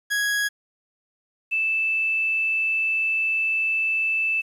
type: tone pair in turn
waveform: 40% pulse / sine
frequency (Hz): 1661.2 / 2637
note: G#6 / E7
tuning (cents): 0 / 0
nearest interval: minor sixth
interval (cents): 800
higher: second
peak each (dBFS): -20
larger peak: neither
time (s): 0.1-0.49 / 1.51-4.42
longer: second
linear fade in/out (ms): 20
effects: resampled to 32000 Hz + 9-bit